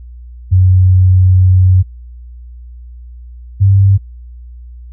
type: tone pair in turn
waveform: sine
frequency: 92.5 / 98 Hz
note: F#2 / G2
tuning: 0 / 0 cents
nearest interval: minor second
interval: 100 cents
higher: second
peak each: -4 dBFS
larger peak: neither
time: 0.51-1.83 / 3.6-3.98 s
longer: first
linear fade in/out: 20 ms
effects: added 60 Hz sine -29 dBFS peak until 4.92 s